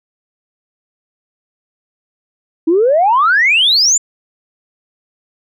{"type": "exponential sweep", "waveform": "sine", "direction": "up", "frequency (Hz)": [311.1, 7360], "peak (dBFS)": -7, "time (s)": [2.67, 3.98], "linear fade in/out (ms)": 10, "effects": ["tanh soft clip ceiling -3 dBFS"]}